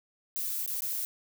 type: noise with dropouts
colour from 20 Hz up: violet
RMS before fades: -33 dBFS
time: 0.36-1.05 s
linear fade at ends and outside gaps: 0 ms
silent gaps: 0.661-0.677 / 0.806-0.821 s
effects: none